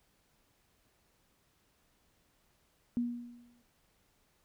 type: tone with exponential decay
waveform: sine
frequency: 240 Hz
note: B3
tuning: 49 cents flat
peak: -27 dBFS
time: 2.97-3.62 s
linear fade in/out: 0 ms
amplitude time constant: 140 ms
effects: pink hiss -72 dBFS RMS until 4.44 s